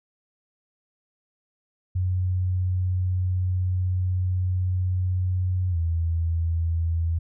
sine tone with pitch glide, 91.6 to 83.03 Hz, F#2 to E2, -17 to +13 cents, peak -21 dBFS, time 1.95-7.19 s, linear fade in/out 10 ms, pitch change -170 cents, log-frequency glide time 5.7-5.77 s, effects none

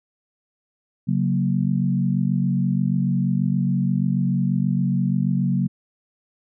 sine chord, F# major, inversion second, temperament equal, 138.59 / 185 / 233.1 Hz, C#3 / F#3 / A#3, 0 / 0 / 0 cents, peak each -22 / -21 / -25 dBFS, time 1.07-5.68 s, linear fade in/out 20 ms, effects none

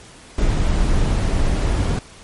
brown noise, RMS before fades -17 dBFS, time 0.38-1.99 s, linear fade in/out 2 ms, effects pink hiss -43 dBFS RMS until 2.23 s + MP3 48 kbps

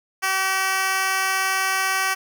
10% pulse tone with high-pass filter, 382 Hz, G4, 45 cents flat, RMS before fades -22 dBFS, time 0.22-2.15 s, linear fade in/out 20 ms, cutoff 980 Hz, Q 0.75, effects none

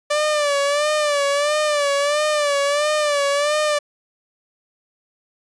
sawtooth tone with vibrato, 585 Hz, D5, 7 cents flat, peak -13 dBFS, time 0.1-3.79 s, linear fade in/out 10 ms, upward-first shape sine, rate 1.5 Hz, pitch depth 70 cents each way, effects resampled to 22050 Hz

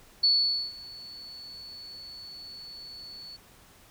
sine tone with ADSR envelope, 4435 Hz, C#8, in tune, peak -18 dBFS, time 0.23-3.37 s, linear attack 9 ms, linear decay 480 ms, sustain -23 dB, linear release 18 ms, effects pink hiss -56 dBFS RMS until 3.9 s

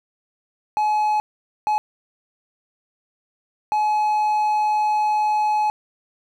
triangle tone bursts at uneven times, 849 Hz, G#5, 38 cents sharp, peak -15 dBFS, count 3, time 0.77-1.2 / 1.67-1.78 / 3.72-5.7 s, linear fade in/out 0 ms, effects none

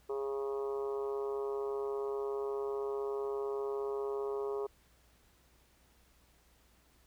harmonic tone, 137.3 Hz, C#3, 16 cents flat, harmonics 3 / 4 / 5 / 6 / 7 / 8 / 9, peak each -34 / -48 / -49 / -52 / -49 / -49 / -53 dBFS, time 0.09-4.67 s, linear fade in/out 10 ms, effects added 60 Hz sine -68 dBFS peak until 7.06 s + pink hiss -68 dBFS RMS until 7.06 s

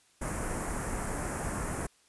pink band-stop noise, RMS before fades -34 dBFS, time 0.21-1.87 s, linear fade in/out 10 ms, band 1900 to 7600 Hz, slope 24 dB/octave, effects white hiss -65 dBFS RMS until 2.08 s + resampled to 24000 Hz

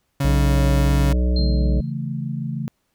35% pulse tone, 138.59 Hz, C#3, in tune, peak -17 dBFS, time 0.2-1.13 s, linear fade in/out 5 ms
harmonic tone, 61.4 Hz, B1, 9 cents flat, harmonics 1 / 3 / 5 / 7 / 9 / 10, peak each -16 / -26 / -30 / -33 / -35 / -36 dBFS, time 0.24-1.81 s, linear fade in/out 10 ms
sine tone with exponential decay, 4178 Hz, C8, 3 cents flat, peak -25 dBFS, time 1.36-1.92 s, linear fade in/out 5 ms, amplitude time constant 120 ms
sine chord, A major, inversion first, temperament equal, 138.59 / 164.81 / 220 Hz, C#3 / E3 / A3, 0 / 0 / 0 cents, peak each -26 / -29 / -29 dBFS, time 1.39-2.68 s, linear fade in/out 0 ms
effects pink hiss -70 dBFS RMS until 2.94 s

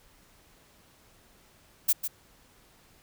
violet noise with echo, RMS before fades -22 dBFS, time 1.88-1.93 s, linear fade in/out 10 ms, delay 150 ms, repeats 1, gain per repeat -9 dB, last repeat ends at 2.08 s, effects pink hiss -60 dBFS RMS until 3.02 s

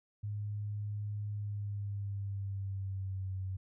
sine tone with pitch glide, 103.83 to 94.66 Hz, G#2 to F#2, 0 to +40 cents, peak -35 dBFS, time 0.23-3.57 s, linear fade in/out 10 ms, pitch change -160 cents, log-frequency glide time 1.31-3.34 s, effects none

